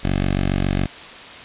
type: tone with notch filter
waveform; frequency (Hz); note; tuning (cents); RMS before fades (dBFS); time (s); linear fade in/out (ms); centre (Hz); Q
10% pulse; 47.21; F#1; +36; -20; 0.03-0.87; 20; 1000; 1.6
effects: white hiss -37 dBFS RMS until 1.44 s + resampled to 8000 Hz